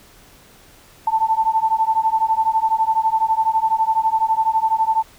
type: beating tone pair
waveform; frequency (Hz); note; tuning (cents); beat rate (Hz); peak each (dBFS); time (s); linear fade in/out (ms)
sine; 881 / 893; A5 / A5; +2 / +25; 12; -18; 1.07-5.03; 5
effects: pink hiss -48 dBFS RMS until 5.18 s